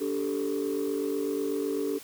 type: chord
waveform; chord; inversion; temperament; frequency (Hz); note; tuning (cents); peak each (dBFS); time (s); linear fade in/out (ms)
sine; D suspended fourth; none; equal with one note detuned; 289 / 392 / 440; D4 / G4 / A4; -28 / 0 / 0; -30; 0-1.99; 20
effects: tanh soft clip ceiling -22 dBFS + white hiss -47 dBFS RMS until 2.03 s